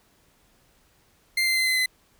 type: tone with pitch steps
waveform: 30% pulse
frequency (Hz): 2093 / 2077 / 2062 / 2046 / 2031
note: C7 / C7 / C7 / C7 / B6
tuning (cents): 0 / -13 / -26 / -39 / +48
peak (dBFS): -18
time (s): 1.37-1.86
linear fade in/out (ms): 5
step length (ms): 98
effects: pink hiss -62 dBFS RMS until 2.19 s